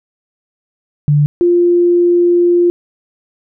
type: tone pair in turn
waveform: sine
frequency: 146.83 / 349.2 Hz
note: D3 / F4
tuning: 0 / 0 cents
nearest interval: octave + minor third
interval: 1500 cents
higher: second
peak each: -7 dBFS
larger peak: neither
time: 1.08-1.26 / 1.41-2.7 s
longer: second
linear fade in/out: 0 ms
effects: none